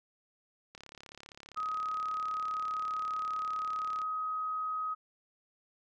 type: click train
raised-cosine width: 0.2 ms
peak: -31 dBFS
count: 116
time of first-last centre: 0.75-4.017 s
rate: 35.2 Hz
type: tone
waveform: sine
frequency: 1262 Hz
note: D#6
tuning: 24 cents sharp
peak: -32 dBFS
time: 1.56-4.95 s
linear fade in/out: 20 ms
effects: none